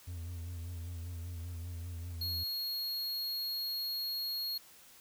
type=tone with vibrato; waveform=triangle; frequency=85.7 Hz; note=F2; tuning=32 cents flat; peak=-37 dBFS; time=0.07-2.44 s; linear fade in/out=10 ms; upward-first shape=sine; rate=5.1 Hz; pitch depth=53 cents each way
type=tone; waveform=square; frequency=4300 Hz; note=C8; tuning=47 cents sharp; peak=-35 dBFS; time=2.21-4.58 s; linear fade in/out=5 ms
effects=white hiss -58 dBFS RMS until 5 s